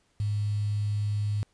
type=tone with quantisation; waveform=sine; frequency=103.83 Hz; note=G#2; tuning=in tune; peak=-25 dBFS; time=0.2-1.43 s; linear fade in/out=0 ms; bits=8; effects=pink hiss -69 dBFS RMS until 1.53 s + resampled to 22050 Hz